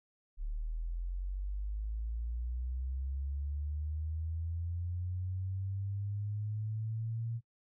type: linear sweep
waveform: sine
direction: up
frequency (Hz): 36 to 116.54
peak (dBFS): -34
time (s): 0.37-7.41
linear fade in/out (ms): 50
effects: noise-tail reverb RT60 0.1 s tail -24 dB re dry